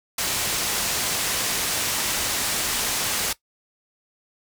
white low-pass noise, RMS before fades -25 dBFS, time 0.18-3.33 s, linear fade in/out 5 ms, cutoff 10000 Hz, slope 12 dB/octave, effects noise-tail reverb RT60 0.1 s tail -18 dB re dry

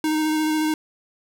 square tone with vibrato, 310.2 Hz, D#4, 5 cents flat, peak -20 dBFS, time 0.04-0.74 s, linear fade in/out 2 ms, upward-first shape square, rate 14 Hz, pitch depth 11 cents each way, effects none

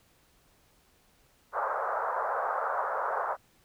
white band-pass noise, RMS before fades -31 dBFS, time 1.52-3.37 s, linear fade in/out 50 ms, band 490 to 1400 Hz, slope 48 dB/octave, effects pink hiss -65 dBFS RMS until 3.64 s

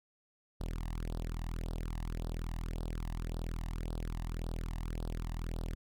sawtooth tone with flanger, 41 Hz, E1, 9 cents flat, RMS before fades -38 dBFS, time 0.6-5.75 s, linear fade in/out 10 ms, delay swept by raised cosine 0.21 to 1.08 ms, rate 1.8 Hz, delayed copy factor +0.95, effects none

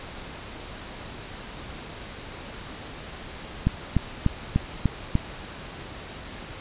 click train, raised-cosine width 5 ms, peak -7 dBFS, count 6, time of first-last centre 3.67-5.154 s, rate 3.37 Hz, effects pink hiss -39 dBFS RMS until 6.6 s + resampled to 8000 Hz

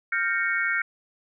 sine chord, G half-diminished seventh, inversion third, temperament equal with one note detuned, 1396.9 / 1568 / 1840 / 2217 Hz, F6 / G6 / Bb6 / Db7, 0 / 0 / -23 / 0 cents, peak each -28 dBFS, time 0.12-0.82 s, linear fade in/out 5 ms, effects none

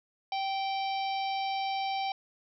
harmonic tone, 779 Hz, G5, 11 cents flat, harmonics 1 / 3 / 4 / 5 / 6 / 7, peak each -30 / -40 / -42 / -44 / -46 / -47 dBFS, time 0.32-2.12 s, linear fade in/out 2 ms, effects none

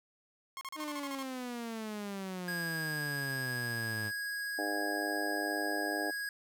sawtooth tone bursts, 1077 Hz, C6, 50 cents sharp, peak -36 dBFS, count 9, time 0.57-1.227 s, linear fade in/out 0 ms, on 41 ms, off 36 ms
sawtooth exponential sweep, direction down, 311.1 to 103.83 Hz, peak -34 dBFS, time 0.75-4.12 s, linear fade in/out 50 ms
square tone with pitch glide, 1640 to 1652.4 Hz, G#6 to G#6, -22 to -9 cents, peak -36 dBFS, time 2.48-6.29 s, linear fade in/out 2 ms, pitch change +13 cents, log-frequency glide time 2.86-3.52 s
harmonic tone, 102.2 Hz, G#2, 27 cents flat, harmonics 3 / 4 / 5 / 6 / 7 / 8, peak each -38 / -42 / -44 / -41 / -40 / -43 dBFS, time 4.58-6.11 s, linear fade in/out 10 ms
effects none

